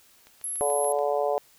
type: click train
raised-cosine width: 0.2 ms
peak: -32 dBFS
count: 6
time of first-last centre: 0.27-0.988 s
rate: 6.96 Hz
type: tone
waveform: sine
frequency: 11175 Hz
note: F9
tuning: in tune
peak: -29 dBFS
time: 0.44-0.92 s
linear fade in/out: 0 ms
type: harmonic tone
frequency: 144.4 Hz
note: D3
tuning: 29 cents flat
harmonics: 3 / 4 / 5 / 6 / 7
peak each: -28 / -26 / -28 / -35 / -37 dBFS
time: 0.61-1.38 s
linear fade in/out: 0 ms
effects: white hiss -58 dBFS RMS until 1.58 s